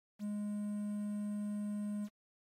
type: tone with quantisation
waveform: triangle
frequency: 207.5 Hz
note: G#3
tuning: 1 cent flat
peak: -34 dBFS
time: 0.19-2.09 s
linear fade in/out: 50 ms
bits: 10
effects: AAC 48 kbps